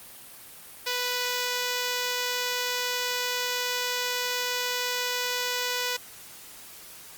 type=tone; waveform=5% pulse; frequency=493.9 Hz; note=B4; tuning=in tune; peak=-15 dBFS; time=0.86-5.97 s; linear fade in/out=10 ms; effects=white hiss -46 dBFS RMS until 7.17 s + Opus 32 kbps